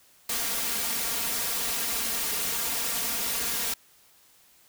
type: noise with comb filter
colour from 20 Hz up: white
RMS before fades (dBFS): -29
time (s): 0.29-3.74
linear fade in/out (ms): 5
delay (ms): 4.3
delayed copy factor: +0.8
effects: white hiss -59 dBFS RMS until 4.68 s